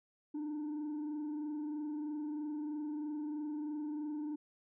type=tone with frequency modulation; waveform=sine; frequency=300 Hz; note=D4; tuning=37 cents sharp; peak=-34 dBFS; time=0.34-4.36 s; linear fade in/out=10 ms; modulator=23.1 Hz; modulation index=0.36; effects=tanh soft clip ceiling -36 dBFS